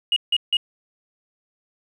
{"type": "tone bursts", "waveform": "sine", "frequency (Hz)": 2876, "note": "F#7", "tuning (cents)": -50, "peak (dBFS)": -15, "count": 3, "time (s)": [0.12, 0.569], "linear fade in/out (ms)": 2, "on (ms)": 43, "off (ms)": 160, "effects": ["tanh soft clip ceiling -11 dBFS", "9-bit"]}